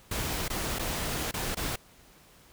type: noise with dropouts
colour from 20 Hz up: pink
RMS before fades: -32 dBFS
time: 0.11-1.76 s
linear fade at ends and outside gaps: 5 ms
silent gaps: 0.482-0.5 / 0.787-0.793 / 1.313-1.339 / 1.548-1.569 s
effects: pink hiss -57 dBFS RMS until 2.52 s